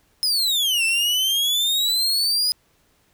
40% pulse exponential two-way sweep, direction down then up, 5160 to 2650 to 5010 Hz, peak -17 dBFS, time 0.23-2.52 s, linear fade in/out 0 ms, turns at 0.84 s, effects pink hiss -62 dBFS RMS until 3.13 s

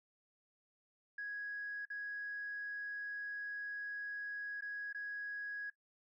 sine tone with dropouts, 1661.2 Hz, G#6, in tune, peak -39 dBFS, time 1.18-5.7 s, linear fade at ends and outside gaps 5 ms, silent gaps 1.853-1.901 / 4.609-4.621 / 4.928-4.946 s, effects noise-tail reverb RT60 0.1 s tail -17 dB re dry + tanh soft clip ceiling -35 dBFS

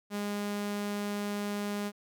sawtooth tone, 205 Hz, G#3, 22 cents flat, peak -28 dBFS, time 0.1-1.92 s, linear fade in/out 50 ms, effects none

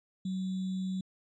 sine tone with sample-and-hold, 187.7 Hz, F#3, 25 cents sharp, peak -31 dBFS, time 0.25-1.01 s, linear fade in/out 5 ms, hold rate 3675 Hz, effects resampled to 16000 Hz

